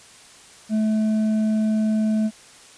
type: tone with hard clipping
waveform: sine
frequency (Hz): 216.7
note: A3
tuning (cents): -26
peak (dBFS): -19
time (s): 0.69-2.31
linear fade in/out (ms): 50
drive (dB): 4
effects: white hiss -47 dBFS RMS until 2.77 s + resampled to 22050 Hz